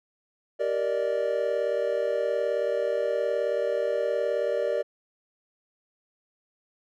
triangle chord, Eb major seventh, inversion first, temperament just, 388.9 / 466.7 / 583.4 / 622.3 Hz, G4 / Bb4 / D5 / Eb5, -14 / +2 / -12 / 0 cents, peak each -31 / -27 / -25 / -31 dBFS, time 0.59-4.83 s, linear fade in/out 20 ms, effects none

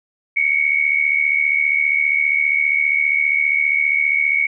sine tone pair together, 2190 / 2265 Hz, C#7 / C#7, -22 / +37 cents, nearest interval minor second, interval 59 cents, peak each -17 dBFS, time 0.36-4.47 s, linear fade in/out 10 ms, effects none

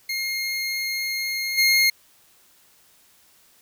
25% pulse tone with level steps, 2137 Hz, C7, 36 cents sharp, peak -21 / -12 dBFS, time 0.09-1.9 s, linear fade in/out 5 ms, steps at 1.57 s, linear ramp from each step 20 ms, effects white hiss -57 dBFS RMS until 3.61 s

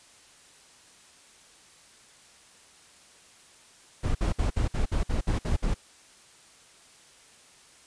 brown noise bursts, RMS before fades -25 dBFS, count 10, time 4.03-5.743 s, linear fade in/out 10 ms, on 120 ms, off 57 ms, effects white hiss -55 dBFS RMS until 7.86 s + resampled to 22050 Hz

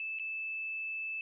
sine tone with dropouts, 2627 Hz, E7, 7 cents flat, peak -35 dBFS, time 0-1.21 s, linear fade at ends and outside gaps 1 ms, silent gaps 0.188-0.196 s, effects none

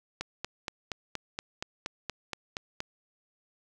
click train, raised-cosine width 0.2 ms, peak -16 dBFS, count 12, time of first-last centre 0.21-2.804 s, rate 4.24 Hz, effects none

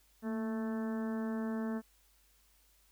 harmonic tone with a mistuned harmonic, 220 Hz, A3, in tune, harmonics 1 / 2 / 3 / 4 / 5 / 6 / 7 / 8, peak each -34 / -43 / -47 / -51 / -52 / -54 / -54 / -54 dBFS, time 0.22-1.82 s, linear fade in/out 50 ms, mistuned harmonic 1, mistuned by +44 cents, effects added 50 Hz sine -69 dBFS peak until 2.91 s + white hiss -69 dBFS RMS until 2.91 s

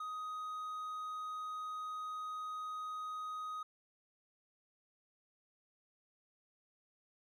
triangle tone, 1252 Hz, D#6, 10 cents sharp, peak -38 dBFS, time 0-3.63 s, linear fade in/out 5 ms, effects none

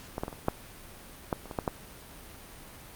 clicks, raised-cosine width 1 ms, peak -18 / -16 / -22 / -27 / -10 / -13 / -28 / -23 / -14 / -13 dBFS, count 10, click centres 0.181 / 0.235 / 0.281 / 0.328 / 0.484 / 1.328 / 1.457 / 1.512 / 1.588 / 1.678 s, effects pink hiss -48 dBFS RMS until 2.95 s + Opus 48 kbps

